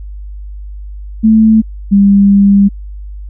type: tone pair in turn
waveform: sine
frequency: 220 / 199.48 Hz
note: A3 / G3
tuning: 0 / +30 cents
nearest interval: major second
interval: 170 cents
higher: first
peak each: -3 dBFS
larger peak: neither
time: 1.23-1.62 / 1.91-2.69 s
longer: second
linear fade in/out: 20 ms
effects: added 50 Hz sine -23 dBFS peak until 3.29 s